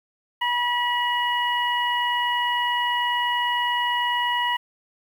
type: harmonic tone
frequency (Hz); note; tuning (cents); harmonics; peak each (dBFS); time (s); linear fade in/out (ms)
969; B5; -33; 1 / 2 / 3; -23 / -26 / -27; 0.41-4.57; 10
effects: 8-bit